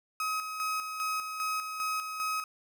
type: tone with tremolo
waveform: 35% pulse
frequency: 1269 Hz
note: D#6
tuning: 34 cents sharp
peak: -28 dBFS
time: 0.2-2.44 s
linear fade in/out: 2 ms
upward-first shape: square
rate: 2.5 Hz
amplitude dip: 50%
effects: none